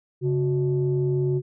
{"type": "tone pair together", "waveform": "sine", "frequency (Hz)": [137.71, 366.9], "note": ["C#3", "F#4"], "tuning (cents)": [-11, -15], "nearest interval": "octave + perfect fourth", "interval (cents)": 1696, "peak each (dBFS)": [-21, -23], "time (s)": [0.21, 1.42], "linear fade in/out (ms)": 50, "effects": ["tanh soft clip ceiling -14 dBFS"]}